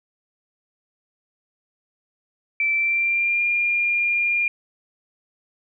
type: tone with pitch glide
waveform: sine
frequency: 2330 to 2407 Hz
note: D7 to D7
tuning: -14 to +42 cents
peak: -18 dBFS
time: 2.6-4.48 s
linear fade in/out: 2 ms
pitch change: +56 cents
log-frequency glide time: 2.73-3.41 s
effects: none